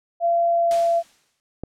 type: tone with pitch glide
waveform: sine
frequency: 683 to 677.9 Hz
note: F5 to E5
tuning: -39 to +48 cents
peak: -16 dBFS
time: 0.2-1.03 s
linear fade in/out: 50 ms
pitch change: -13 cents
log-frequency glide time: 0.5-0.84 s
type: noise with exponential decay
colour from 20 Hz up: white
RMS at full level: -32 dBFS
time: 0.71-1.4 s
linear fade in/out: 0 ms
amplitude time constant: 150 ms
type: click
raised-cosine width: 2 ms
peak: -17 dBFS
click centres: 1.636 s
effects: low-pass 8000 Hz 12 dB/octave